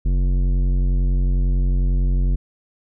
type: tone with tanh clipping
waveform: sine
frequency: 45.54 Hz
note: F#1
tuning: 27 cents flat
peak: -17 dBFS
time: 0.05-2.36 s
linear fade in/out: 10 ms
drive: 13 dB
effects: none